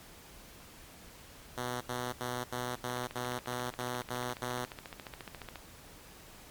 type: tone bursts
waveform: 5% pulse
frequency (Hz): 123.6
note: B2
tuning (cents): +2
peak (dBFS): -23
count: 10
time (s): 1.57-4.654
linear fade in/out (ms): 10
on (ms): 240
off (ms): 76
type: click train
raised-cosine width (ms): 0.3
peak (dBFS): -26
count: 39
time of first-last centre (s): 2.9-5.557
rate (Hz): 14.3
effects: pink hiss -53 dBFS RMS until 6.5 s + MP3 96 kbps